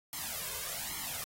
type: noise with flanger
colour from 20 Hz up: white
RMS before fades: -39 dBFS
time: 0.13-1.24 s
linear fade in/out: 0 ms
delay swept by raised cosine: 0.94 to 1.94 ms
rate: 1.2 Hz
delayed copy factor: +0.9
effects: AAC 48 kbps